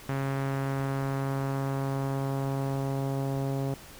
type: tone with low-pass filter sweep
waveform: sawtooth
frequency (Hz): 136.4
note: C#3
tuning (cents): -28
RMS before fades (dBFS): -30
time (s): 0.09-3.74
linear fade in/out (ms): 2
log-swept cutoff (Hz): 1900 to 660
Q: 1.2
effects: pink hiss -48 dBFS RMS until 3.99 s